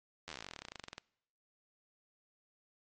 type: slowing click train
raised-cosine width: 0.2 ms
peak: -26 dBFS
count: 28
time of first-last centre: 0.28-0.981 s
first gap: 11 ms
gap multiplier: 1.06
effects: noise-tail reverb RT60 0.8 s tail -25 dB re dry + MP3 48 kbps